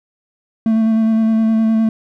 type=tone with vibrato; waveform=triangle; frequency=222.3 Hz; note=A3; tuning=18 cents sharp; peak=-9 dBFS; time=0.66-1.89 s; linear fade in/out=2 ms; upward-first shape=square; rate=9.7 Hz; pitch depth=13 cents each way; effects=none